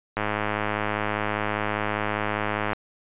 click train, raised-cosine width 0.5 ms, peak -10 dBFS, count 270, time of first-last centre 0.17-2.732 s, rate 105 Hz, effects resampled to 8000 Hz

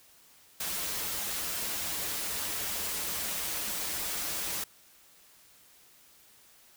white noise with comb filter, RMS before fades -34 dBFS, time 0.6-4.64 s, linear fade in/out 5 ms, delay 7.9 ms, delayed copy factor -0.6, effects white hiss -59 dBFS RMS until 6.76 s

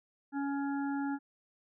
harmonic tone, 279.8 Hz, C#4, 16 cents sharp, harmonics 1 / 3 / 5 / 6, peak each -32 / -40 / -45 / -48 dBFS, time 0.32-1.19 s, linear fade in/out 50 ms, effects none

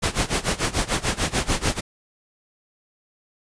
pink noise with tremolo, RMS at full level -20 dBFS, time 0.02-1.81 s, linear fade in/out 20 ms, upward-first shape sine, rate 6.8 Hz, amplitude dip 90%, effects resampled to 22050 Hz

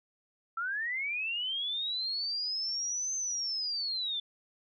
sine linear two-way sweep, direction up then down, 1318.5 to 6272 to 3487 Hz, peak -31 dBFS, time 0.57-4.2 s, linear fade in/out 5 ms, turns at 3.15 s, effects none

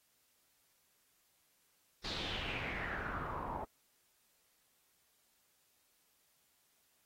pink noise with low-pass filter sweep, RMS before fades -41 dBFS, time 2.04-3.65 s, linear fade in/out 10 ms, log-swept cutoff 4400 to 820 Hz, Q 4.5, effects white hiss -74 dBFS RMS until 7.05 s + AAC 48 kbps

